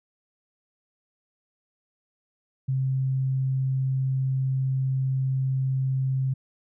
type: tone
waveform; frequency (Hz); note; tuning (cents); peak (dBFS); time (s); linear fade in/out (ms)
sine; 132.4; C3; +21; -22; 2.68-6.34; 10
effects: none